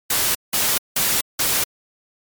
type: noise bursts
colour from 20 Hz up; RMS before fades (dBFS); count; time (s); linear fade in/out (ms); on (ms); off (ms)
white; -19; 4; 0.1-1.64; 5; 250; 180
effects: MP3 96 kbps